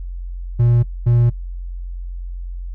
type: tone pair in turn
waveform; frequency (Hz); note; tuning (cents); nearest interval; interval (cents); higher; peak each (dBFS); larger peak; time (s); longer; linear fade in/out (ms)
triangle; 119.3 / 119.3; A#2 / A#2; +41 / +41; unison; 0; neither; -9; neither; 0.59-0.83 / 1.06-1.3; neither; 10
effects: noise-tail reverb RT60 0.1 s tail -18 dB re dry + added 44 Hz sine -25 dBFS peak until 2.74 s